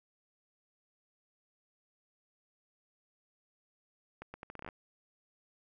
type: accelerating click train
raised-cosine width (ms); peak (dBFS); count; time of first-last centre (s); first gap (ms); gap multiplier
0.5; -29; 11; 4.22-4.688; 120; 0.76
effects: none